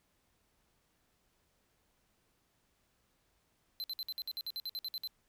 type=tone bursts; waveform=square; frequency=4076 Hz; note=C8; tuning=46 cents flat; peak=-37 dBFS; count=14; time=3.8-5.074 s; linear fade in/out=0 ms; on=39 ms; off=56 ms; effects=pink hiss -75 dBFS RMS until 5.28 s